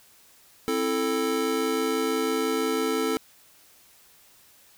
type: chord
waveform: square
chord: A minor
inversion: first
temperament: just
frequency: 264 / 330 / 440 Hz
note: C4 / E4 / A4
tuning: +16 / +2 / 0 cents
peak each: -30 / -31 / -27 dBFS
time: 0.68-3.17 s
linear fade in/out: 0 ms
effects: white hiss -56 dBFS RMS until 4.77 s